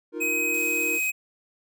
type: chord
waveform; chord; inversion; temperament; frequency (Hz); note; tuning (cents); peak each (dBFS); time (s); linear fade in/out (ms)
triangle; Eb suspended second; none; just; 311.1 / 350 / 466.7; Eb4 / F4 / Bb4; 0 / +4 / +2; -32; 0.12-1; 50
type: tone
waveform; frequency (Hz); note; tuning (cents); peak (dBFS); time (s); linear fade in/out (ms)
square; 2526; D#7; +26; -24; 0.2-1.12; 20
type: noise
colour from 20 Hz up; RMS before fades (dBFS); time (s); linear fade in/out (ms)
blue; -41; 0.54-1.1; 0
effects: none

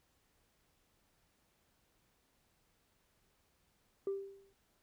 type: tone with exponential decay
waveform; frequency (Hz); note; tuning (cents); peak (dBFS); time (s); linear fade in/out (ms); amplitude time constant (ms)
sine; 393; G4; +4; -30; 4.07-4.53; 2; 100
effects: tanh soft clip ceiling -31 dBFS + pink hiss -75 dBFS RMS until 4.82 s

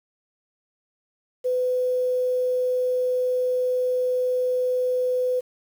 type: tone with quantisation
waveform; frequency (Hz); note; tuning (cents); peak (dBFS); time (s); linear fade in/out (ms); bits
sine; 503; B4; +32; -20; 1.44-5.41; 20; 8
effects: none

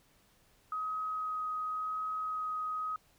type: tone with vibrato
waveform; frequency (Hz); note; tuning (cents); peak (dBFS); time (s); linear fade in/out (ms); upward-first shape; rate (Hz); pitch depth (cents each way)
sine; 1262; D#6; +24; -33; 0.72-2.96; 2; sine; 0.92; 8
effects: pink hiss -67 dBFS RMS until 3.18 s

